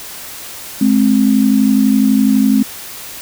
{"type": "tone pair together", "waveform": "sine", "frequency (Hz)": [212.4, 264.4], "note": ["G#3", "C4"], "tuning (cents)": [39, 18], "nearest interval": "major third", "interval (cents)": 379, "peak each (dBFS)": -11, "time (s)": [0.81, 2.63], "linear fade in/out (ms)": 5, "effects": ["white hiss -30 dBFS RMS until 3.21 s"]}